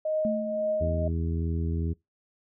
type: tone with tremolo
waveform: sine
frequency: 622.3 Hz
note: D#5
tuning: in tune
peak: -23 dBFS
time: 0.05-1.08 s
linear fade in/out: 5 ms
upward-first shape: triangle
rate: 1.9 Hz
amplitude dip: 60%
type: tone with exponential decay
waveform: sine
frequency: 220 Hz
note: A3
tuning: in tune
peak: -25 dBFS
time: 0.25-1.36 s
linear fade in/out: 0 ms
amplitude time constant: 240 ms
type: harmonic tone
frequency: 82.41 Hz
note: E2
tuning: in tune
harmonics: 1 / 2 / 3 / 4 / 5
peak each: -27 / -33 / -37 / -39 / -41 dBFS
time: 0.8-1.94 s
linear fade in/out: 20 ms
effects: noise-tail reverb RT60 0.2 s tail -24 dB re dry